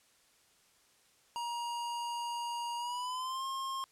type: tone with pitch glide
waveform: square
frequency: 947 to 1069.1 Hz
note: A#5 to C6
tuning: +27 to +37 cents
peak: -36 dBFS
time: 1.36-3.84 s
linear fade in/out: 0 ms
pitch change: +210 cents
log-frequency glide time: 2.77-3.45 s
effects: white hiss -67 dBFS RMS until 3.91 s + low-pass 10000 Hz 12 dB/octave